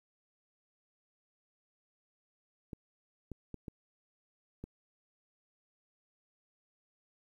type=clicks; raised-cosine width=3 ms; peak=-29 dBFS; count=5; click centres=2.732 / 3.317 / 3.543 / 3.682 / 4.64 s; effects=11-bit